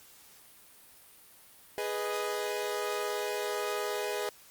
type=chord; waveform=sawtooth; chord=G# minor; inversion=none; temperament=equal; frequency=415.3 / 493.9 / 622.3 Hz; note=G#4 / B4 / D#5; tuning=0 / 0 / 0 cents; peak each=-30 / -33 / -34 dBFS; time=1.78-4.29 s; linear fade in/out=0 ms; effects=white hiss -56 dBFS RMS until 4.5 s + Opus 48 kbps